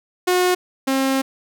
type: tone pair in turn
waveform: sawtooth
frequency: 362.3 / 267.6 Hz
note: F#4 / C4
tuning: -36 / +39 cents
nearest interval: perfect fourth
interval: 525 cents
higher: first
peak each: -11 / -13 dBFS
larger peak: first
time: 0.27-0.55 / 0.87-1.22 s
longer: second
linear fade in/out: 10 ms
effects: none